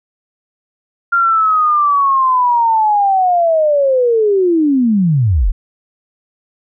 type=linear sweep; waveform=sine; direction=down; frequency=1396.9 to 30.28 Hz; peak=-9 dBFS; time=1.12-5.52 s; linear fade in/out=10 ms; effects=none